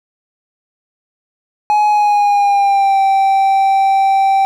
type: tone with pitch glide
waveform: triangle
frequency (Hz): 840 to 779.2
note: G#5 to G5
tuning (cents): +19 to -11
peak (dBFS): -7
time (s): 1.7-4.45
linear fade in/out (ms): 0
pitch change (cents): -130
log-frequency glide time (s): 1.89-3
effects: none